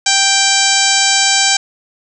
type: harmonic tone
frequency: 784 Hz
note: G5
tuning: in tune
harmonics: 1 / 2 / 3 / 4 / 5 / 6 / 7 / 8 / 9 / 10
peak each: -19 / -19 / -19 / -19 / -19 / -19 / -19 / -19 / -19 / -19 dBFS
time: 0.06-1.57 s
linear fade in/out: 5 ms
effects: none